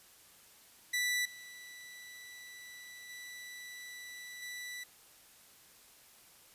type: tone with level steps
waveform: sawtooth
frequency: 1972 Hz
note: B6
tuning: 3 cents flat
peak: -27 / -45 / -42 / -38 dBFS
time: 0.93-4.84 s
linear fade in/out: 10 ms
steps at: 1.25 / 3.09 / 4.42 s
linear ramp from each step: 5 ms
effects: white hiss -60 dBFS RMS until 6.54 s + resampled to 32000 Hz